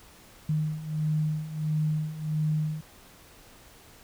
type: beating tone pair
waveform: sine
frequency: 153.1 / 154.6 Hz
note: D#3 / D#3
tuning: -28 / -11 cents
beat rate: 1.5 Hz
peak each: -31 / -27 dBFS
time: 0.49-2.81 s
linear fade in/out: 5 ms
effects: pink hiss -53 dBFS RMS until 4.03 s